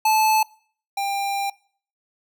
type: tone pair in turn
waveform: square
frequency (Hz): 870 / 795.4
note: A5 / G5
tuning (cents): -20 / +25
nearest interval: major second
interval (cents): 155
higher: first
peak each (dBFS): -16 / -23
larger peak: first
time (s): 0.05-0.43 / 0.97-1.5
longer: second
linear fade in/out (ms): 5
effects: noise-tail reverb RT60 0.5 s tail -23 dB re dry